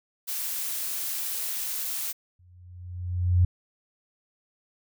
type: noise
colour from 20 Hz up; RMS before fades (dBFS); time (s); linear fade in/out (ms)
blue; -31; 0.27-2.13; 20
type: tone with exponential growth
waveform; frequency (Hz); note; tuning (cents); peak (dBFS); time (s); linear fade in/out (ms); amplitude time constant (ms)
sine; 89.3; F2; +39; -15; 2.39-3.45; 5; 230
effects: none